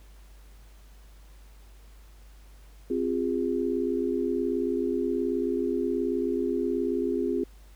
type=chord; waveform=sine; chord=F minor; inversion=second; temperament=equal with one note detuned; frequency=261.6 / 349.2 / 407.9 Hz; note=C4 / F4 / Ab4; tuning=0 / 0 / -31 cents; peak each=-29 dBFS; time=2.9-7.44 s; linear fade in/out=5 ms; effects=added 50 Hz sine -48 dBFS peak until 7.75 s + pink hiss -60 dBFS RMS until 7.75 s